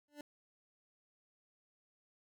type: tone with exponential growth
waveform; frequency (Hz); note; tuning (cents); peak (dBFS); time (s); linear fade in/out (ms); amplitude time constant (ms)
25% pulse; 293.7; D4; 0; -39; 0.08-0.21; 2; 27
effects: none